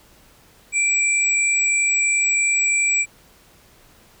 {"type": "tone pair together", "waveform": "sine", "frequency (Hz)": [2349, 7801], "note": ["D7", "B8"], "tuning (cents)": [0, -22], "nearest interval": "octave + major sixth", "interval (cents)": 2078, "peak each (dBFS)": [-18, -20], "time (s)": [0.72, 3.06], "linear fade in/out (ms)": 50, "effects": ["pink hiss -52 dBFS RMS until 4.2 s"]}